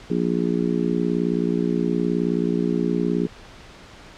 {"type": "harmonic tone", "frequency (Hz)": 59, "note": "A#1", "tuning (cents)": 22, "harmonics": [3, 4, 5, 6, 7], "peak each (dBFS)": [-24, -25, -26, -27, -27], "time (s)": [0.1, 3.27], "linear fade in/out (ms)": 5, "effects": ["pink hiss -44 dBFS RMS until 4.17 s", "low-pass 5000 Hz 12 dB/octave"]}